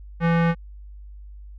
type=tone with low-pass filter; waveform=square; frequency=167.7 Hz; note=E3; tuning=30 cents sharp; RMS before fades=-19 dBFS; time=0.2-0.55 s; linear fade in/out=50 ms; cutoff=1900 Hz; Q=1.6; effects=added 50 Hz sine -38 dBFS peak until 1.58 s